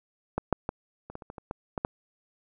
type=clicks; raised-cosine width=1 ms; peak=-13 / -8 / -15 / -27 / -23 / -29 / -26 / -26 / -19 / -16 / -12 dBFS; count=11; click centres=0.38 / 0.527 / 0.691 / 1.1 / 1.154 / 1.222 / 1.301 / 1.382 / 1.511 / 1.778 / 1.849 s; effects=none

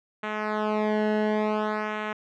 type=tone with flanger; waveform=sawtooth; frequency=213.2 Hz; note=G#3; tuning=46 cents sharp; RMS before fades=-26 dBFS; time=0.23-2.13 s; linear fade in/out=5 ms; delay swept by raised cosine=0.2 to 0.85 ms; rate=0.56 Hz; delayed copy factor=-0.9; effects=low-pass 2000 Hz 12 dB/octave

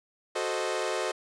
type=chord; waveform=sawtooth; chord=F# diminished seventh; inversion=none; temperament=equal; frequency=370 / 440 / 523.3 / 622.3 Hz; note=F#4 / A4 / C5 / Eb5; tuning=0 / 0 / 0 / 0 cents; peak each=-30 dBFS; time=0.35-1.12 s; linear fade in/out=10 ms; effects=resampled to 22050 Hz

